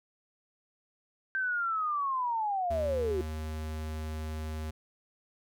sine linear sweep, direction down, 1568 to 355.2 Hz, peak -28 dBFS, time 1.35-3.21 s, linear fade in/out 0 ms
square tone, 78 Hz, D#2, 5 cents sharp, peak -35 dBFS, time 2.7-4.71 s, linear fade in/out 10 ms
effects none

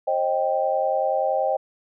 sine chord, C minor, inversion none, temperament equal with one note detuned, 531.8 / 622.3 / 784 Hz, C5 / Eb5 / G5, +28 / 0 / 0 cents, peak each -24 dBFS, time 0.07-1.57 s, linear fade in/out 10 ms, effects none

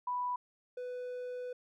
sine / triangle tone pair in turn, 987.8 / 497 Hz, B5 / B4, 0 / +11 cents, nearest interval octave, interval 1189 cents, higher first, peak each -32 / -36 dBFS, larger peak first, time 0.07-0.36 / 0.77-1.53 s, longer second, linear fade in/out 5 ms, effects none

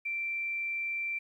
sine tone, 2349 Hz, D7, in tune, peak -31 dBFS, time 0.05-1.19 s, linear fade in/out 10 ms, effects 11-bit

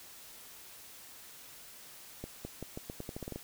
accelerating click train, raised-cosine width 2 ms, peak -26 dBFS, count 12, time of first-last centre 2.24-3.36 s, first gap 210 ms, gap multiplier 0.84, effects white hiss -52 dBFS RMS until 3.43 s

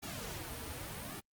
pink noise with flanger, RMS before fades -43 dBFS, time 0.02-1.21 s, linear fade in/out 20 ms, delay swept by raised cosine 1.9 to 5.6 ms, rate 0.85 Hz, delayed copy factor -0.85, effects Opus 48 kbps

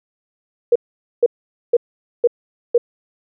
sine tone bursts, 476.8 Hz, A#4, 39 cents sharp, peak -8 dBFS, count 5, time 0.72-2.78 s, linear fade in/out 5 ms, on 36 ms, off 470 ms, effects none

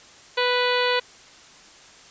harmonic tone, 493.9 Hz, B4, in tune, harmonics 1 / 2 / 3 / 4 / 5 / 6 / 7 / 8 / 9, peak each -23 / -26 / -28 / -29 / -30 / -31 / -31 / -32 / -33 dBFS, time 0.37-1 s, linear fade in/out 10 ms, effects white hiss -48 dBFS RMS until 2.1 s + resampled to 16000 Hz

